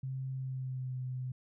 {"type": "tone with pitch glide", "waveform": "sine", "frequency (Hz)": [132.1, 127.82], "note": ["C3", "C3"], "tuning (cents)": [17, -40], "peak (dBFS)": -35, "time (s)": [0.03, 1.32], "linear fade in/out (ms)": 5, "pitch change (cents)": -57, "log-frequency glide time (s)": [0.32, 1], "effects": []}